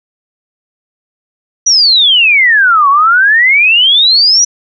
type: exponential two-way sweep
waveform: sine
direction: down then up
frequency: 5950 to 1088 to 5950 Hz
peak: -4 dBFS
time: 1.66-4.45 s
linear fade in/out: 10 ms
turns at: 2.89 s
effects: none